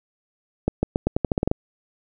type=accelerating click train; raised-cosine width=2 ms; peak=-6 dBFS; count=11; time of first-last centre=0.68-1.514 s; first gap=150 ms; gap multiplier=0.86; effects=none